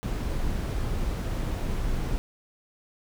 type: noise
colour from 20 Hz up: brown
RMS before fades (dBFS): -28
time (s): 0.03-2.18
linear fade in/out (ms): 0
effects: none